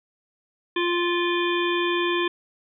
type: harmonic tone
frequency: 348.6 Hz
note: F4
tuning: 3 cents flat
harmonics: 1 / 3 / 5 / 7 / 9 / 10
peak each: -23 / -28 / -30 / -31 / -33 / -33 dBFS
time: 0.76-2.28 s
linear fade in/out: 5 ms
effects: none